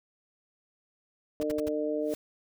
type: harmonic tone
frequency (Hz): 151.1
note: D3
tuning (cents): +50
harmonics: 2 / 3 / 4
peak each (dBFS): -32 / -32 / -32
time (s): 1.4-2.14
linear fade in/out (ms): 0
type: noise bursts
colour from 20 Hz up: pink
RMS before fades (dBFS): -40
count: 4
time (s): 1.41-1.687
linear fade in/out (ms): 5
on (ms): 22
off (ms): 63
type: noise with exponential growth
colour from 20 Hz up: white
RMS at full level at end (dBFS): -41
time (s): 2-2.15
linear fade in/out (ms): 1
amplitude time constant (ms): 32
effects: none